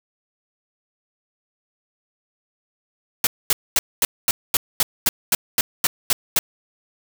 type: noise bursts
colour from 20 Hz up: white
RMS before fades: -17 dBFS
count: 13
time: 3.24-6.39 s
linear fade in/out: 2 ms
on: 30 ms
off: 230 ms
effects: none